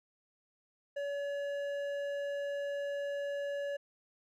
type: tone with hard clipping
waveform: triangle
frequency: 568 Hz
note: C#5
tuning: 42 cents sharp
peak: -36 dBFS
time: 0.96-3.77 s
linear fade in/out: 10 ms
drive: 12 dB
effects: none